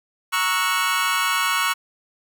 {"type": "chord", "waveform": "25% pulse", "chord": "F# dominant seventh", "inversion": "first", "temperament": "equal with one note detuned", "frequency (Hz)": [932.3, 1108.7, 1318.5, 1463.8], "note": ["A#5", "C#6", "E6", "F#6"], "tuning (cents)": [0, 0, 0, -19], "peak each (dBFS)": [-25, -19, -22, -21], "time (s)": [0.32, 1.74], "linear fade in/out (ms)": 20, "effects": []}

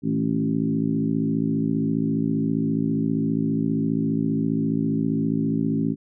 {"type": "harmonic tone with a mistuned harmonic", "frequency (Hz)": 54.9, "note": "A1", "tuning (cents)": -3, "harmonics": [2, 3, 4, 5, 6, 7], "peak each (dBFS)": [-34, -26, -25, -24, -35, -34], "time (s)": [0.02, 5.96], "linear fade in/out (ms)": 50, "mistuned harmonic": 3, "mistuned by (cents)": -38, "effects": []}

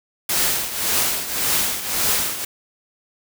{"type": "noise with tremolo", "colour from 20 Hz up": "white", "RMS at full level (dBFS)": -18, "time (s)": [0.29, 2.45], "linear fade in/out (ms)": 5, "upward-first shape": "triangle", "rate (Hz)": 1.8, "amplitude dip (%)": 75, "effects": []}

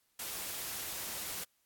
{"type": "noise", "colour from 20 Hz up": "white", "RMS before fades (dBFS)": -40, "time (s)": [0.19, 1.44], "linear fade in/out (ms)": 5, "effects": ["white hiss -75 dBFS RMS until 1.65 s", "AAC 64 kbps"]}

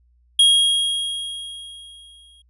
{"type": "tone with exponential decay", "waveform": "square", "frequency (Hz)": 3275, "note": "G#7", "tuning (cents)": -25, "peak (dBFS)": -10, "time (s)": [0.39, 2.42], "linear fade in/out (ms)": 5, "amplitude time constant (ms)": 440, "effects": ["added 60 Hz sine -55 dBFS peak until 2.49 s", "resampled to 24000 Hz"]}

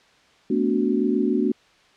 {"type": "chord", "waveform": "sine", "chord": "B minor seventh", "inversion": "third", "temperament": "equal with one note detuned", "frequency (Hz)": [220, 246.9, 289.1, 370], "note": ["A3", "B3", "D4", "F#4"], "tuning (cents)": [0, 0, -27, 0], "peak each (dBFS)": -24, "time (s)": [0.5, 1.52], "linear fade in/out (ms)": 5, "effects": ["white hiss -56 dBFS RMS until 1.96 s", "low-pass 4000 Hz 12 dB/octave"]}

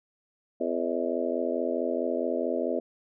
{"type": "harmonic tone with a mistuned harmonic", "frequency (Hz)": 84.6, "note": "E2", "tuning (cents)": 45, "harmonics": [3, 4, 5, 6, 7, 8], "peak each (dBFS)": [-33, -33, -33, -33, -33, -33], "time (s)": [0.6, 2.8], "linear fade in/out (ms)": 10, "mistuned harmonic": 8, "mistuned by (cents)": -80, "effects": []}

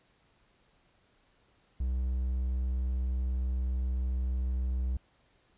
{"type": "tone", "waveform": "triangle", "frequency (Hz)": 63.4, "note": "B1", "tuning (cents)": 46, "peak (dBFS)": -26, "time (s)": [1.8, 4.97], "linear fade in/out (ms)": 5, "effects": ["pink hiss -68 dBFS RMS until 5.57 s", "resampled to 8000 Hz"]}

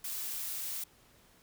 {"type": "noise", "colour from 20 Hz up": "blue", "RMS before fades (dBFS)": -38, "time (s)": [0.04, 0.84], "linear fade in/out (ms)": 5, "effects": ["pink hiss -63 dBFS RMS until 1.42 s"]}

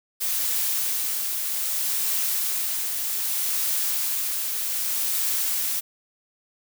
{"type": "noise with tremolo", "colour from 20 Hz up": "blue", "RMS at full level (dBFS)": -24, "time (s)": [0.2, 5.81], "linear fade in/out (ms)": 20, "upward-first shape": "triangle", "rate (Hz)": 0.64, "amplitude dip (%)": 35, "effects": []}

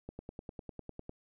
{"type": "click train", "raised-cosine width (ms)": 2, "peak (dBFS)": -29, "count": 11, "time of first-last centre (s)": [0.09, 1.094], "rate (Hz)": 9.96, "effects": []}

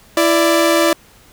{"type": "tone pair together", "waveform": "sawtooth", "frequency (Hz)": [333.1, 587.3], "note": ["E4", "D5"], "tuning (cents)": [18, 0], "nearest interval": "minor seventh", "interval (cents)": 982, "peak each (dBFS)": -10, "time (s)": [0.17, 0.93], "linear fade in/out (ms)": 2, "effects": ["pink hiss -47 dBFS RMS until 1.32 s"]}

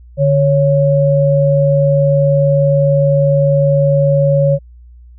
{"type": "tone pair together", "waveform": "sine", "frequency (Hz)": [146.75, 554.4], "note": ["D3", "C#5"], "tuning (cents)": [-1, 0], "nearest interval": "octave + major seventh", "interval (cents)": 2301, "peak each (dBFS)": -11, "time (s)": [0.17, 4.59], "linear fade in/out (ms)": 50, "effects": ["added 60 Hz sine -36 dBFS peak until 5.18 s"]}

